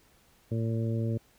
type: harmonic tone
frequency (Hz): 113.5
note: A#2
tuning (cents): -46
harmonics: 1 / 2 / 3 / 4 / 5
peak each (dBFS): -28 / -34 / -38 / -40 / -42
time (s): 0.51-1.18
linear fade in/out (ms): 10
effects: pink hiss -63 dBFS RMS until 1.38 s